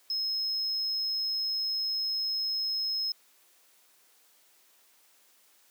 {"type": "tone", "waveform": "triangle", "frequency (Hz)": 5160, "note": "E8", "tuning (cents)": -38, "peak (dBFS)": -27, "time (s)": [0.1, 3.12], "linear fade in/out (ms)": 2, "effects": ["white hiss -63 dBFS RMS until 5.7 s", "high-pass 300 Hz 12 dB/octave"]}